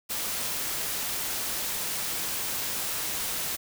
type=noise; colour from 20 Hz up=white; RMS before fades=-31 dBFS; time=0.09-3.57 s; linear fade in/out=20 ms; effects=none